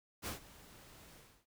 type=noise with ADSR envelope; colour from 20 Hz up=pink; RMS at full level=-39 dBFS; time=0.22-1.46 s; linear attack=50 ms; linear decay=120 ms; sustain=-19 dB; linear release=310 ms; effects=none